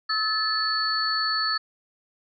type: tone cluster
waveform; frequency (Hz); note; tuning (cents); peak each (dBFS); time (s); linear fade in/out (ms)
sine; 1291 / 1738 / 4439; E6 / A6 / C#8; -37 / -22 / +2; -27 / -29 / -25; 0.09-1.58; 10
effects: none